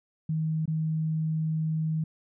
sine tone with dropouts, 158.1 Hz, D#3, 28 cents sharp, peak -25 dBFS, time 0.29-2.04 s, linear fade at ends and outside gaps 5 ms, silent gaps 0.657-0.677 s, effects none

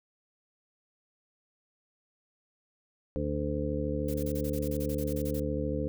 harmonic tone, 73.42 Hz, D2, in tune, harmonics 1 / 2 / 3 / 4 / 6 / 7, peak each -35 / -36 / -38 / -35 / -37 / -35 dBFS, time 3.16-5.88 s, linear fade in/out 0 ms
blue noise bursts, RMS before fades -44 dBFS, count 15, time 4.08-5.4 s, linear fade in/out 5 ms, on 60 ms, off 30 ms
effects none

